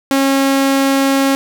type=tone; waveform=sawtooth; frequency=272.5 Hz; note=C#4; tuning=29 cents flat; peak=-7 dBFS; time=0.11-1.35 s; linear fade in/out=0 ms; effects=none